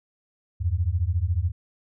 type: beating tone pair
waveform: sine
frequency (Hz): 80.5 / 94.5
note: E2 / F#2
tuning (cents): -41 / +37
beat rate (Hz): 14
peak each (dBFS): -24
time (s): 0.6-1.52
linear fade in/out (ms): 20
effects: none